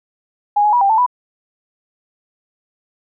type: tone with pitch steps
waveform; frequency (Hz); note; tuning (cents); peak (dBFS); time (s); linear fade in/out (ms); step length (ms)
sine; 825 / 839 / 970 / 792 / 883 / 988; G#5 / G#5 / B5 / G5 / A5 / B5; -12 / +17 / -31 / +18 / +6 / 0; -10; 0.56-1.064; 10; 84
effects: none